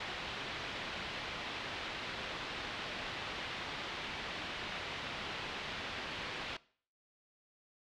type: low-pass noise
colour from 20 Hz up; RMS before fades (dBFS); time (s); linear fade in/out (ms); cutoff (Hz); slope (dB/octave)
white; -42; 0-6.57; 5; 3600; 24
effects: noise-tail reverb RT60 0.5 s tail -21 dB re dry